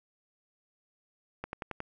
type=click train; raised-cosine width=0.5 ms; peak=-21 dBFS; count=5; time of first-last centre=1.44-1.804 s; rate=11 Hz; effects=none